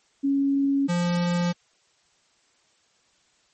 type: tone pair in turn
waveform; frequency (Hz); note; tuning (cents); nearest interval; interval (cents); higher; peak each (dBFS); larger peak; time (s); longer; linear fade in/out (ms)
sine / square; 277.2 / 174.63; C#4 / F3; 0 / 0; minor sixth; 800; first; -19 / -22; first; 0.23-0.88 / 0.88-1.53; neither; 20
effects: white hiss -64 dBFS RMS until 3.53 s + MP3 32 kbps